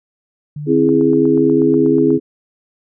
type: tone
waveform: sine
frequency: 148.2 Hz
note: D3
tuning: 16 cents sharp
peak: -23 dBFS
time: 0.56-2.18 s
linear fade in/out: 5 ms
type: chord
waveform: sine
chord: C augmented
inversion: none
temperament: equal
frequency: 261.6 / 329.6 / 415.3 Hz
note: C4 / E4 / G#4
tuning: 0 / 0 / 0 cents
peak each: -14 dBFS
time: 0.66-2.2 s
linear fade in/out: 50 ms
type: click train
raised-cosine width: 1 ms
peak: -21 dBFS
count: 11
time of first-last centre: 0.89-2.105 s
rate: 8.23 Hz
effects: none